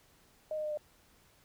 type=tone with pitch steps; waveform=sine; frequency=619 / 612.6 / 606.3 / 600 Hz; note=D#5 / D#5 / D#5 / D5; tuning=-9 / -27 / -45 / +37 cents; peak=-33 dBFS; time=0.51-0.774 s; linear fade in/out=2 ms; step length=66 ms; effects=pink hiss -65 dBFS RMS until 1.44 s

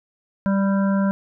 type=harmonic tone with a mistuned harmonic; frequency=196 Hz; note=G3; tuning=in tune; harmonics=1 / 3 / 5 / 7 / 8; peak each=-17 / -27 / -31 / -34 / -35 dBFS; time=0.46-1.11 s; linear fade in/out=0 ms; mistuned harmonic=5; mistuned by=+18 cents; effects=none

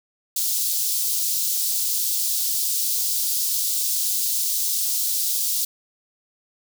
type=high-pass noise; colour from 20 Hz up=white; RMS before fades=-23 dBFS; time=0.36-5.65 s; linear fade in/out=5 ms; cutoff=4100 Hz; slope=24 dB/octave; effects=none

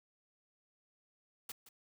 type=noise with echo; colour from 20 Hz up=white; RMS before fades=-44 dBFS; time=1.49-1.52 s; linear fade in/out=5 ms; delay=170 ms; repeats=1; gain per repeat=-14 dB; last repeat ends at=1.69 s; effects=none

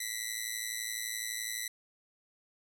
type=ring-modulated tone; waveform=10% pulse; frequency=1985 Hz; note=B6; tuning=8 cents sharp; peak=-23 dBFS; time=0-1.68 s; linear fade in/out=5 ms; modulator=55.9 Hz; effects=none

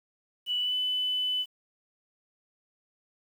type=tone with pitch glide; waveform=sine; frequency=2960 to 3000 Hz; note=F#7 to F#7; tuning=0 to +23 cents; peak=-26 dBFS; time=0.46-1.46 s; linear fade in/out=50 ms; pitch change=+23 cents; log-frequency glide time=0.59-0.74 s; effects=9-bit

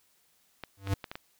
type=clicks; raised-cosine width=0.3 ms; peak=-22 dBFS; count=5; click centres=0.637 / 0.873 / 1.042 / 1.115 / 1.155 s
type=tone with exponential growth; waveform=square; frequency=98 Hz; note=G2; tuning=in tune; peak=-23 dBFS; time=0.77-0.94 s; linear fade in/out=5 ms; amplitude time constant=36 ms
effects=white hiss -68 dBFS RMS until 1.39 s

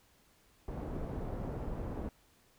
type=low-pass noise; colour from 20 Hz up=pink; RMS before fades=-39 dBFS; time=0.68-2.09 s; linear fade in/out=2 ms; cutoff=630 Hz; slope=12 dB/octave; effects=pink hiss -67 dBFS RMS until 2.58 s

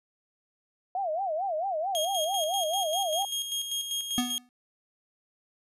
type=tone with vibrato; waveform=sine; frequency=698.5 Hz; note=F5; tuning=in tune; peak=-27 dBFS; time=0.95-3.25 s; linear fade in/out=2 ms; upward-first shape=sine; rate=4.5 Hz; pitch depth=230 cents each way
type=tone with tremolo; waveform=sawtooth; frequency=3255 Hz; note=G#7; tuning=36 cents flat; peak=-25 dBFS; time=1.95-4.38 s; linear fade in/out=0 ms; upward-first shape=square; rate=5.1 Hz; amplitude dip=50%
type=tone with exponential decay; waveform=square; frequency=246.9 Hz; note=B3; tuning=in tune; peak=-23 dBFS; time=4.18-4.49 s; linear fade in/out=0 ms; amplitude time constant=66 ms
effects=resampled to 32000 Hz

